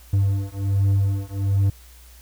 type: beating tone pair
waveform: triangle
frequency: 98 / 99.3 Hz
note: G2 / G2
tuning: 0 / +23 cents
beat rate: 1.3 Hz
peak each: -19 dBFS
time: 0.13-1.7 s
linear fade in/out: 5 ms
effects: added 60 Hz sine -45 dBFS peak until 2.21 s + white hiss -51 dBFS RMS until 2.21 s